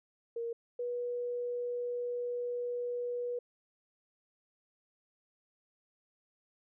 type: tone pair in turn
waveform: sine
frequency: 466.2 / 485.9 Hz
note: A#4 / B4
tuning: 0 / -28 cents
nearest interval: minor second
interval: 72 cents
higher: second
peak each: -34 / -33 dBFS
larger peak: second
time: 0.36-0.53 / 0.79-3.39 s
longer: second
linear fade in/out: 5 ms
effects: none